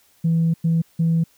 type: tone bursts at uneven times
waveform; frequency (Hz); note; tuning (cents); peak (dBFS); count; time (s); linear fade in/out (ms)
sine; 164.81; E3; 0; -14; 3; 0.24-0.54 / 0.64-0.82 / 0.99-1.24; 10
effects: tanh soft clip ceiling -12 dBFS + white hiss -58 dBFS RMS until 1.37 s